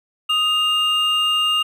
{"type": "tone pair together", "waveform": "triangle", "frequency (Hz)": [1248, 2813], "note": ["D#6", "F7"], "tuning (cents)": [5, 12], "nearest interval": "octave + major second", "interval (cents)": 1407, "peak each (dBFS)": [-21, -15], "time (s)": [0.29, 1.63], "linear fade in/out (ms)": 10, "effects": []}